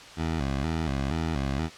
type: tone with vibrato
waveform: 15% pulse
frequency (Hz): 74.3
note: D2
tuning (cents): +21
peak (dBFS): -20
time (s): 0.16-1.7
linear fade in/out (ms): 50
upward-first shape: square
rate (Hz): 2.1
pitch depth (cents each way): 150
effects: white hiss -45 dBFS RMS until 1.77 s + low-pass 5000 Hz 12 dB/octave